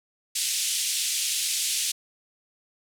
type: band-pass noise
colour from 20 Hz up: white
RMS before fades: -27 dBFS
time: 0.35-1.92 s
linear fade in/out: 10 ms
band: 2600 to 10000 Hz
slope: 24 dB/octave
effects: none